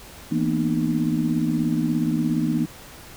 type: tone cluster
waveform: sine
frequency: 163.4 / 230.5 / 247.4 / 305.3 Hz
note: E3 / A#3 / B3 / D#4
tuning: -15 / -19 / +3 / -33 cents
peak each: -25 dBFS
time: 0.31-2.66 s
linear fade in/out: 10 ms
effects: pink hiss -43 dBFS RMS until 3.16 s